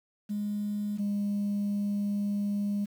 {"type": "tone pair in turn", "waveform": "sine", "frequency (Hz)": [206.9, 203.6], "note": ["G#3", "G#3"], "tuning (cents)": [-6, -34], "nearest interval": "unison", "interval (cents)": 28, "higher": "first", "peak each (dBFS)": [-28, -25], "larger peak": "second", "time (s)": [[0.29, 0.98], [0.98, 2.86]], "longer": "second", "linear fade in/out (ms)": 20, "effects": ["tanh soft clip ceiling -25 dBFS", "9-bit"]}